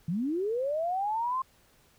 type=linear sweep; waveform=sine; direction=up; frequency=152 to 1068 Hz; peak=-27 dBFS; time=0.08-1.42 s; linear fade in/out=5 ms; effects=pink hiss -63 dBFS RMS until 1.98 s